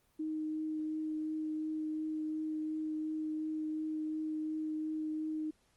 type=tone with vibrato; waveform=sine; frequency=311.1 Hz; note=D#4; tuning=in tune; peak=-34 dBFS; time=0.19-5.51 s; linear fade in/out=10 ms; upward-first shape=triangle; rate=2.8 Hz; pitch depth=10 cents each way; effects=pink hiss -72 dBFS RMS until 5.76 s + Opus 24 kbps